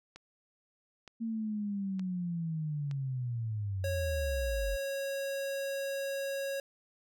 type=click train; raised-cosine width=0.2 ms; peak=-31 dBFS; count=4; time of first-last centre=0.16-2.912 s; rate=1.09 Hz
type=linear sweep; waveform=sine; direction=down; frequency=229.4 to 44.4 Hz; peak=-32 dBFS; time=1.2-4.77 s; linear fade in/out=20 ms
type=tone; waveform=square; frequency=550 Hz; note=C#5; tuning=14 cents flat; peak=-34 dBFS; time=3.84-6.6 s; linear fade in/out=2 ms
effects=none